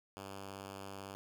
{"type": "tone", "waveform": "5% pulse", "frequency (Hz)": 98, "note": "G2", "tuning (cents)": 0, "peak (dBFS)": -34, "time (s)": [0.17, 1.15], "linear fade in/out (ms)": 0, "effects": []}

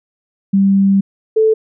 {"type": "tone pair in turn", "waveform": "sine", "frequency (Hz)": [196, 438.9], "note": ["G3", "A4"], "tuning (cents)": [0, -4], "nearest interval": "octave + major second", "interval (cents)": 1396, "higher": "second", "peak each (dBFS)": -8, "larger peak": "neither", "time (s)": [[0.53, 1.01], [1.36, 1.54]], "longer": "first", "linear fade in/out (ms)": 10, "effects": []}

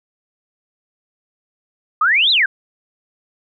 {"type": "exponential two-way sweep", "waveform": "sine", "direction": "up then down", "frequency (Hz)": [1177, 4116, 1493], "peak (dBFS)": -11, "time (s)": [2.01, 2.46], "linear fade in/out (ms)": 5, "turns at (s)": 2.31, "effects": []}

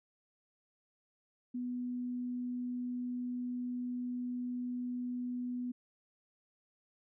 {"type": "tone", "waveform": "sine", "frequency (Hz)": 246.9, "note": "B3", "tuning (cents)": 0, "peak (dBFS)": -35, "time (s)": [1.54, 5.72], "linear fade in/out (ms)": 10, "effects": []}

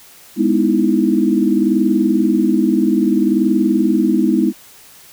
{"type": "chord", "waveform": "sine", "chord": "E major seventh", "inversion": "first", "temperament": "just", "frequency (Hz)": [206, 247.2, 309, 329.6], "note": ["G#3", "B3", "D#4", "E4"], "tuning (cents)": [-14, 2, -12, 0], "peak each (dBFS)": -17, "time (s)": [0.36, 4.53], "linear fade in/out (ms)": 50, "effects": ["white hiss -43 dBFS RMS until 5.12 s"]}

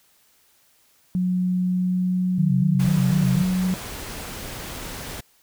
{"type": "tone with pitch glide", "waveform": "sine", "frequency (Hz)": [182, 184.22], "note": ["F#3", "F#3"], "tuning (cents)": [-28, -7], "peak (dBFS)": -19, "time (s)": [1.15, 3.74], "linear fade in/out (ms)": 0, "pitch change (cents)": 21, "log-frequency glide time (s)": [1.63, 3.28]}
{"type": "tone with vibrato", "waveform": "sine", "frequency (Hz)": 143.3, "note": "D3", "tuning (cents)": -42, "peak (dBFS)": -19, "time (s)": [2.38, 3.42], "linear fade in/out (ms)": 5, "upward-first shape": "square", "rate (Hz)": 4.1, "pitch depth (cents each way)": 120}
{"type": "noise", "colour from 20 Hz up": "pink", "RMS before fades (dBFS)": -34, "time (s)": [2.79, 5.21], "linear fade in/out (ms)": 10}
{"effects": ["white hiss -60 dBFS RMS until 5.42 s"]}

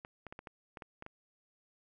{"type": "clicks", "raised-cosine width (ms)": 0.5, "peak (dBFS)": -30, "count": 9, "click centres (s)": [0.049, 0.267, 0.325, 0.391, 0.472, 0.772, 0.822, 1.024, 1.064], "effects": []}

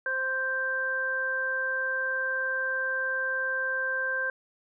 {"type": "harmonic tone", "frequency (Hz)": 523.3, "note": "C5", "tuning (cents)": 0, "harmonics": [1, 2, 3], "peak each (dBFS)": [-35, -39, -27], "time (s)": [0.06, 4.3], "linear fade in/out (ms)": 2, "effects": []}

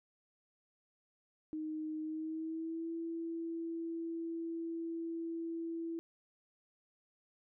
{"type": "tone with pitch glide", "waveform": "sine", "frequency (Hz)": [311.1, 331.5], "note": ["D#4", "E4"], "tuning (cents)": [0, 10], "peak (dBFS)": -37, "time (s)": [1.53, 5.99], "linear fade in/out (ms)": 0, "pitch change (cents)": 110, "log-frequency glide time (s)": [2.01, 2.92], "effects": []}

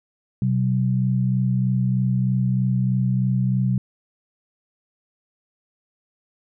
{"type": "tone pair together", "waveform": "sine", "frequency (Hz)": [126.81, 190], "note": ["B2", "F#3"], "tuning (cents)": [46, 46], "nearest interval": "perfect fifth", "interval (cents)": 700, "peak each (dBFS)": [-19, -22], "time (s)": [0.42, 3.78], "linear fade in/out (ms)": 2, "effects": []}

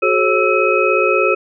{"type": "tone cluster", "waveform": "sine", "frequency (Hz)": [370.5, 427.3, 542, 1316, 2536], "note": ["F#4", "G#4", "C#5", "E6", "D#7"], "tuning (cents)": [2, 49, -39, -3, 32], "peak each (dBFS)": -18, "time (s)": [0.02, 1.35], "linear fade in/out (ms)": 10, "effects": []}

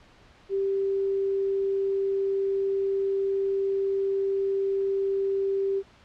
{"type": "tone", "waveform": "sine", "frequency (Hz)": 391.3, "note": "G4", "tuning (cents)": -3, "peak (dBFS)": -23, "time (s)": [0.49, 5.83], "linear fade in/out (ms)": 50, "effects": ["pink hiss -55 dBFS RMS until 6.04 s", "low-pass 4000 Hz 12 dB/octave"]}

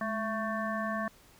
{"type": "harmonic tone with a mistuned harmonic", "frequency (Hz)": 222, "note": "A3", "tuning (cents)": 16, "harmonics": [1, 3, 5, 7, 8], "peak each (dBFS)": [-35, -36, -36, -42, -39], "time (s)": [0.01, 1.08], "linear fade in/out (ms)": 2, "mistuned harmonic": 1, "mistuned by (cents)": -71, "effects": ["pink hiss -59 dBFS RMS until 1.39 s"]}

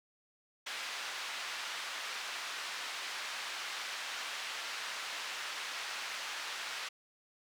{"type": "band-pass noise", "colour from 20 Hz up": "pink", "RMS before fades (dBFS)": -41, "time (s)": [0.66, 6.89], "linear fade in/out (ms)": 10, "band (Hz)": [1300, 4900], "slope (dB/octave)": 12, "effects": []}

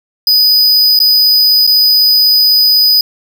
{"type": "tone with dropouts", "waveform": "square", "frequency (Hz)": 4978, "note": "D#8", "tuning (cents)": 0, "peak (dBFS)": -6, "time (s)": [0.27, 3.01], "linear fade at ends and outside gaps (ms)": 2, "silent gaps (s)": [[0.991, 1.001], [1.667, 1.674]], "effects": []}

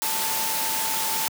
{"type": "tone in noise", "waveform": "sine", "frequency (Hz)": 886, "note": "A5", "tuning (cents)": 12, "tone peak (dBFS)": -31, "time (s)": [0.02, 1.28], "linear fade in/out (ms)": 0, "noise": "white", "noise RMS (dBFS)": -26, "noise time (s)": [0.02, 1.28], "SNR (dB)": -8, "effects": ["high-pass 150 Hz 12 dB/octave"]}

